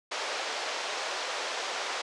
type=band-pass noise; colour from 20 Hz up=pink; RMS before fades=-34 dBFS; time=0.11-2.02 s; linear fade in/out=10 ms; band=480 to 6200 Hz; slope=24 dB/octave; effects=resampled to 24000 Hz